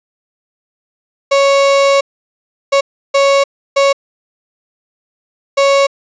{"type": "tone bursts at uneven times", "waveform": "35% pulse", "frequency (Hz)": 554.4, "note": "C#5", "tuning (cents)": 0, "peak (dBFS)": -6, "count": 5, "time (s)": [[1.31, 2.01], [2.72, 2.81], [3.14, 3.44], [3.76, 3.93], [5.57, 5.87]], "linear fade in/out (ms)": 10, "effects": ["resampled to 16000 Hz", "8-bit"]}